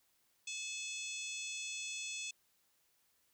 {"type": "harmonic tone with a mistuned harmonic", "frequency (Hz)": 861, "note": "A5", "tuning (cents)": -38, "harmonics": [3, 4, 5, 6, 7, 8, 9, 10], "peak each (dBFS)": [-44, -47, -54, -55, -49, -49, -49, -60], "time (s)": [0.47, 2.31], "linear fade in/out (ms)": 5, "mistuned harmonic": 8, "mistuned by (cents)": -48, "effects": ["white hiss -75 dBFS RMS until 3.33 s"]}